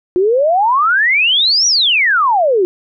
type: exponential two-way sweep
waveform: sine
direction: up then down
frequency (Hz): 349.2 to 5920 to 349.2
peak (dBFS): -9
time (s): 0.16-2.65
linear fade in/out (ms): 0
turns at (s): 1.67
effects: none